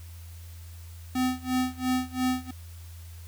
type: tone with tremolo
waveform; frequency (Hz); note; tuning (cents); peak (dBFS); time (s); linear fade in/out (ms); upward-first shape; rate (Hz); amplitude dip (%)
square; 255.1; C4; -44; -23; 1.15-2.51; 5; sine; 2.9; 95
effects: added 84 Hz sine -41 dBFS peak until 3.27 s + white hiss -54 dBFS RMS until 3.27 s